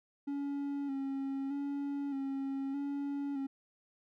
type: tone with vibrato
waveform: triangle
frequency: 277.2 Hz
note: C#4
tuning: in tune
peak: -32 dBFS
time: 0.27-3.47 s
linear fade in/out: 10 ms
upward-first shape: square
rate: 0.81 Hz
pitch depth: 32 cents each way
effects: none